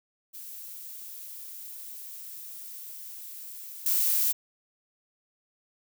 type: noise with level steps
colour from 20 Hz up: violet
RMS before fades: -42 / -25 dBFS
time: 0.33-4.33 s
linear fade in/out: 20 ms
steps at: 3.86 s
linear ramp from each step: 2 ms
effects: none